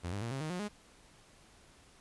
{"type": "tone with pitch steps", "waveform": "sawtooth", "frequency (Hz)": [87.31, 100.87, 116.54, 134.65, 155.57, 179.74, 207.7], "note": ["F2", "G2", "A#2", "C#3", "D#3", "F#3", "G#3"], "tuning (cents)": [0, 50, 0, -50, 0, -50, 0], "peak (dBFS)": -32, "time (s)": [0.03, 0.688], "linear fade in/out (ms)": 20, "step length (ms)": 94, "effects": ["pink hiss -61 dBFS RMS until 2 s", "resampled to 24000 Hz"]}